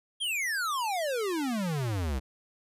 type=exponential sweep; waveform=square; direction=down; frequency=3322 to 61.3 Hz; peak=-29 dBFS; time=0.2-2.2 s; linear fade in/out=20 ms; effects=resampled to 32000 Hz